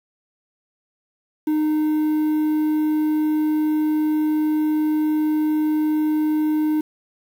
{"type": "tone with quantisation", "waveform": "triangle", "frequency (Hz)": 307.1, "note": "D#4", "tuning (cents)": -23, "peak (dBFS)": -15, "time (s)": [1.47, 6.81], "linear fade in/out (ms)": 5, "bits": 7, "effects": []}